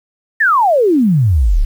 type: exponential sweep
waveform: sine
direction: down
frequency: 1864.7 to 30.5 Hz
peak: -8 dBFS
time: 0.4-1.65 s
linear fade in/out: 10 ms
effects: 7-bit